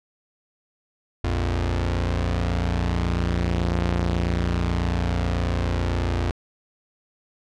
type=tone pair together; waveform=sawtooth; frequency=58.27 / 87.31 Hz; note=A#1 / F2; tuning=0 / 0 cents; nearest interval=perfect fifth; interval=700 cents; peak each=-20 dBFS; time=1.24-6.31 s; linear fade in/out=0 ms; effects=low-pass 5000 Hz 12 dB/octave